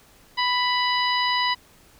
harmonic tone, 990 Hz, B5, 4 cents sharp, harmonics 1 / 2 / 3 / 4 / 5, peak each -23 / -26 / -28 / -29 / -30 dBFS, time 0.37-1.55 s, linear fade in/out 20 ms, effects pink hiss -54 dBFS RMS until 1.99 s

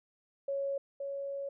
sine tone pair in turn, 554 / 556.4 Hz, C#5 / C#5, -1 / +6 cents, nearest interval unison, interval 7 cents, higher second, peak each -31 / -35 dBFS, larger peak first, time 0.48-0.78 / 1-1.49 s, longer second, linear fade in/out 5 ms, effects none

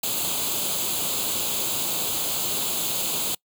white noise with comb filter, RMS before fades -26 dBFS, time 0.03-3.35 s, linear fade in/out 5 ms, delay 0.27 ms, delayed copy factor +0.75, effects noise-tail reverb RT60 0.1 s tail -25 dB re dry + high-pass 100 Hz 12 dB/octave

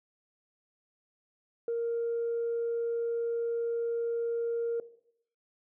sine tone, 466.2 Hz, A#4, in tune, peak -27 dBFS, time 1.68-4.8 s, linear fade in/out 2 ms, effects noise-tail reverb RT60 0.7 s tail -17 dB re dry + tanh soft clip ceiling -25 dBFS

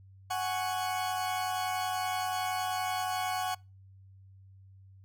40% pulse chord, F# suspended second, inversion none, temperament equal, 740 / 830.6 / 1108.7 Hz, F#5 / G#5 / C#6, 0 / 0 / 0 cents, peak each -31 / -37 / -37 dBFS, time 0.3-3.55 s, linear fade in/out 10 ms, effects noise-tail reverb RT60 0.3 s tail -26 dB re dry + added 96 Hz sine -52 dBFS peak until 5.04 s

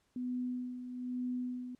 sine tone with tremolo, 249.3 Hz, B3, 16 cents sharp, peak -33 dBFS, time 0.16-1.75 s, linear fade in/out 2 ms, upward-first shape sine, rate 1.1 Hz, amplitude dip 60%, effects pink hiss -75 dBFS RMS until 1.79 s + low-pass 10000 Hz 12 dB/octave

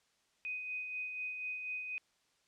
sine tone with tremolo, 2500 Hz, D#7, 8 cents sharp, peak -36 dBFS, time 0.45-1.98 s, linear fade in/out 0 ms, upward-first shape sine, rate 4.1 Hz, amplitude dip 40%, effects white hiss -74 dBFS RMS until 2.47 s + low-pass 7000 Hz 12 dB/octave

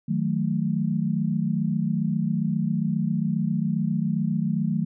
sine chord, D# diminished, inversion none, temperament equal with one note detuned, 157.64 / 185 / 220 Hz, D#3 / F#3 / A3, +23 / 0 / 0 cents, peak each -26 dBFS, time 0.08-4.85 s, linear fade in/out 10 ms, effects none

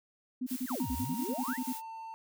sine tone bursts, 253.1 Hz, B3, 43 cents sharp, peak -31 dBFS, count 14, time 0.41-1.729 s, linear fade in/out 10 ms, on 58 ms, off 39 ms
blue noise with tremolo, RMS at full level -42 dBFS, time 0.46-1.82 s, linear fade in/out 50 ms, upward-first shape sine, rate 4.2 Hz, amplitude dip 35%
sine exponential two-way sweep, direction down then up, 2219 to 58.27 to 2219 Hz, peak -36 dBFS, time 0.66-1.59 s, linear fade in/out 50 ms, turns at 0.92 s
triangle tone with pitch glide, 933 to 897.1 Hz, A#5 to A5, +1 to +33 cents, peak -39 dBFS, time 0.8-2.14 s, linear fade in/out 0 ms, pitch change -68 cents, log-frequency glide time 1.24-1.69 s
effects none

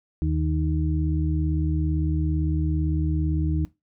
harmonic tone, 77.78 Hz, D#2, in tune, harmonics 1 / 2 / 4, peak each -23 / -26 / -29 dBFS, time 0.22-3.65 s, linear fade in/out 0 ms, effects noise-tail reverb RT60 0.2 s tail -19 dB re dry

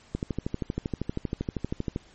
click train, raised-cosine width 3 ms, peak -15 dBFS, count 24, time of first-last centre 0.15-1.961 s, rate 12.7 Hz, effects pink hiss -56 dBFS RMS until 2.14 s + MP3 32 kbps

